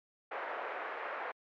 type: band-pass noise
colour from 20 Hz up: pink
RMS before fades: -40 dBFS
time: 0.31-1.32 s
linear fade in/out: 10 ms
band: 510 to 2000 Hz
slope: 24 dB/octave
effects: MP3 96 kbps